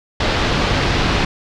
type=low-pass noise; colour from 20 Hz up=pink; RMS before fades=-17 dBFS; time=0.2-1.25 s; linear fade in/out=5 ms; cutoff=4700 Hz; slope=24 dB/octave; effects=none